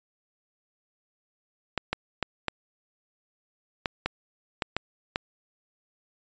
clicks, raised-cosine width 0.3 ms, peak -10 dBFS, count 9, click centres 1.777 / 1.93 / 2.227 / 2.483 / 3.858 / 4.06 / 4.622 / 4.766 / 5.159 s, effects resampled to 16000 Hz

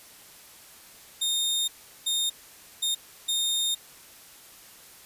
sawtooth tone bursts at uneven times, 3670 Hz, A#7, 28 cents flat, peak -21 dBFS, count 4, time 1.21-1.68 / 2.06-2.3 / 2.82-2.95 / 3.28-3.75 s, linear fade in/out 10 ms, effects white hiss -50 dBFS RMS until 5.05 s + resampled to 32000 Hz

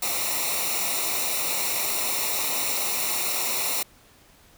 white noise with comb filter, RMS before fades -26 dBFS, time 0.02-3.83 s, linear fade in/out 5 ms, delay 0.62 ms, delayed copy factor -0.75, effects pink hiss -55 dBFS RMS until 4.57 s

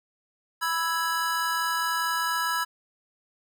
square chord, E major, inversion second, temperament equal, 987.8 / 1318.5 / 1661.2 Hz, B5 / E6 / G#6, 0 / 0 / 0 cents, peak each -30 dBFS, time 0.61-2.65 s, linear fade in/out 20 ms, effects none

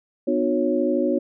sine tone cluster, 248.8 / 301.7 / 360.2 / 552 Hz, B3 / D4 / F#4 / C#5, +13 / +47 / -46 / -7 cents, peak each -24 dBFS, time 0.27-1.19 s, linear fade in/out 10 ms, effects none

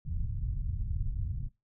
pink low-pass noise, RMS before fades -33 dBFS, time 0.05-1.49 s, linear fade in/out 20 ms, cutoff 120 Hz, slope 24 dB/octave, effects noise-tail reverb RT60 0.2 s tail -18 dB re dry

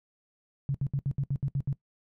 sine tone bursts, 138.59 Hz, C#3, in tune, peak -25 dBFS, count 9, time 0.69-1.728 s, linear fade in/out 0 ms, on 54 ms, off 69 ms, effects noise-tail reverb RT60 0.1 s tail -19 dB re dry

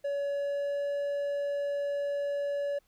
triangle tone with pitch glide, 566 to 569.9 Hz, C#5 to C#5, +36 to +48 cents, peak -27 dBFS, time 0.04-2.79 s, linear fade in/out 10 ms, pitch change +12 cents, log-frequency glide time 0.28-0.89 s, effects pink hiss -71 dBFS RMS until 2.87 s

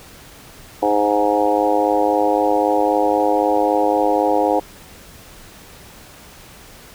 harmonic tone with a mistuned harmonic, 103.83 Hz, G#2, in tune, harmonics 3 / 4 / 5 / 6 / 7 / 8 / 9, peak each -21 / -23 / -19 / -27 / -20 / -21 / -26 dBFS, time 0.82-4.6 s, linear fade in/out 10 ms, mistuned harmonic 6, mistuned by +18 cents, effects pink hiss -42 dBFS RMS until 6.94 s

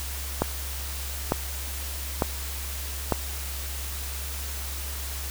click train, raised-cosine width 1 ms, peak -7 dBFS, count 4, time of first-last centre 0.42-3.123 s, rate 1.11 Hz, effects added 68 Hz sine -33 dBFS peak until 5.3 s + white hiss -36 dBFS RMS until 5.3 s

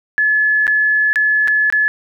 sine tone with dropouts, 1715 Hz, A6, 45 cents flat, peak -11 dBFS, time 0.18-1.88 s, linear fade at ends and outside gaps 0 ms, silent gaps 0.668-0.678 / 1.13-1.158 / 1.475-1.481 / 1.701-1.725 s, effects none

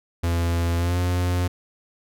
45% pulse tone with pitch glide, 85.1 to 89.07 Hz, F2 to F2, -44 to +35 cents, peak -20 dBFS, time 0.23-1.48 s, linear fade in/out 10 ms, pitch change +79 cents, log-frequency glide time 0.77-0.97 s, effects none

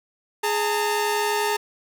sawtooth tone pair together, 417.3 / 906 Hz, G#4 / A#5, +8 / -50 cents, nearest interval octave + minor second, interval 1342 cents, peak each -20 dBFS, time 0.43-1.57 s, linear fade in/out 10 ms, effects none

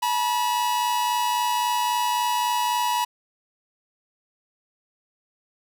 45% pulse tone pair together, 865 / 968.7 Hz, A5 / B5, -30 / -34 cents, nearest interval major second, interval 196 cents, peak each -28 / -22 dBFS, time 0.02-3.05 s, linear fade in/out 10 ms, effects none

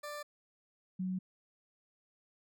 20% pulse / sine tone pair in turn, 590 / 185.5 Hz, D5 / F#3, +8 / +5 cents, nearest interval octave + minor sixth, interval 2003 cents, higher first, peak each -36 / -33 dBFS, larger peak second, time 0.03-0.23 / 0.99-1.19 s, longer neither, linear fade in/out 10 ms, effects none

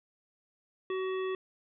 harmonic tone, 376.4 Hz, F#4, 30 cents sharp, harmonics 1 / 3 / 5 / 7 / 9, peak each -31 / -41 / -45 / -48 / -50 dBFS, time 0.9-1.35 s, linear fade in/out 2 ms, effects none

